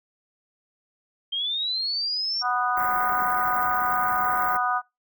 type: linear sweep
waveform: sine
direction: up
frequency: 3156 to 5540 Hz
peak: -24 dBFS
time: 1.32-2.43 s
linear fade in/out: 10 ms
type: harmonic tone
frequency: 246.9 Hz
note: B3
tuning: in tune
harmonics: 3 / 4 / 5 / 6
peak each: -26 / -30 / -25 / -29 dBFS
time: 2.41-4.82 s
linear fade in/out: 50 ms
type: band-stop noise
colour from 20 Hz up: white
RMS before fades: -32 dBFS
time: 2.77-4.57 s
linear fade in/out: 2 ms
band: 2100 to 16000 Hz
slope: 96 dB/octave
effects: noise-tail reverb RT60 0.2 s tail -22 dB re dry